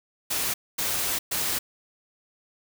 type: noise bursts at uneven times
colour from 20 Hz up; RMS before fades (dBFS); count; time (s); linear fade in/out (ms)
white; -27; 3; 0.3-0.54 / 0.78-1.19 / 1.31-1.59; 10
effects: none